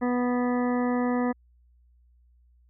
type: harmonic tone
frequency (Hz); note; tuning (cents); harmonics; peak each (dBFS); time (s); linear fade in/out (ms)
246.2; B3; -5; 1 / 2 / 3 / 4 / 5 / 7 / 8; -24 / -30 / -34 / -36 / -38 / -41 / -42; 0.01-1.33; 20
effects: added 60 Hz sine -57 dBFS peak until 2.69 s